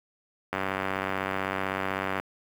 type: click train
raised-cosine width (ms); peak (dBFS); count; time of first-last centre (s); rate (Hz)
0.5; -13; 161; 0.53-2.198; 95.9
effects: high-pass 100 Hz 12 dB/octave + 7-bit